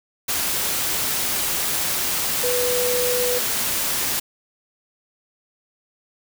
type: tone in noise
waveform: sine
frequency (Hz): 493.9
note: B4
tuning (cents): 0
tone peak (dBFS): -21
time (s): 2.43-3.39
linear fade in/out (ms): 10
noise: white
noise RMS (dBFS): -23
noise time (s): 0.28-4.2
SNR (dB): -1
effects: none